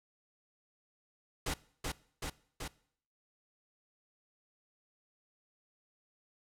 pink noise with echo, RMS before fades -35 dBFS, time 1.46-1.54 s, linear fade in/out 5 ms, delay 380 ms, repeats 3, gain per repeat -2 dB, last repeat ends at 2.68 s, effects noise-tail reverb RT60 0.6 s tail -21 dB re dry + low-pass 11000 Hz 12 dB/octave

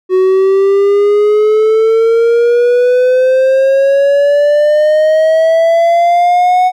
triangle exponential sweep, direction up, 370 to 740 Hz, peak -4 dBFS, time 0.09-6.72 s, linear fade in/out 50 ms, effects none

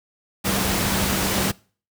sine tone in noise, 193.6 Hz, G3, 21 cents flat, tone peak -27 dBFS, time 0.44-1.52 s, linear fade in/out 20 ms, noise pink, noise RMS -22 dBFS, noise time 0.44-1.52 s, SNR -8 dB, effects noise-tail reverb RT60 0.4 s tail -23 dB re dry + high-pass 60 Hz 12 dB/octave

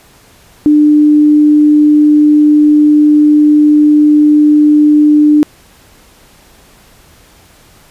sine tone, 299 Hz, D4, 31 cents sharp, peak -3 dBFS, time 0.66-5.43 s, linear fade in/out 0 ms, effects pink hiss -43 dBFS RMS until 7.9 s + resampled to 32000 Hz

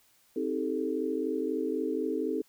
sine chord, A half-diminished seventh, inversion first, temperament just, 264 / 316.8 / 396 / 440 Hz, C4 / Eb4 / G4 / A4, +16 / +31 / +18 / 0 cents, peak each -34 / -33 / -35 / -33 dBFS, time 0.36-2.42 s, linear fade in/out 5 ms, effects white hiss -65 dBFS RMS until 2.48 s

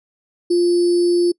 sine tone with sample-and-hold, 349.2 Hz, F4, in tune, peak -12 dBFS, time 0.5-1.32 s, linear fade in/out 10 ms, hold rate 4900 Hz, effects noise-tail reverb RT60 0.1 s tail -24 dB re dry + resampled to 24000 Hz

